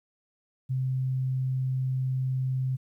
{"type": "tone", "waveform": "sine", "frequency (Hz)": 130.3, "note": "C3", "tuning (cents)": -7, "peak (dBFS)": -25, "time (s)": [0.69, 2.77], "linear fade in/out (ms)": 20, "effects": ["11-bit"]}